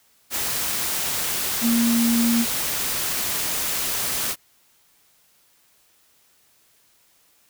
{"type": "tone in noise", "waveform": "sine", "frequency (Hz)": 233.2, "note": "A#3", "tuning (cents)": 1, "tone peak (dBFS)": -17, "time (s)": [1.61, 2.46], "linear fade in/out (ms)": 50, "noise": "white", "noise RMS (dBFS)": -25, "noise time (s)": [0.3, 4.36], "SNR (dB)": 5, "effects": ["white hiss -60 dBFS RMS until 7.49 s"]}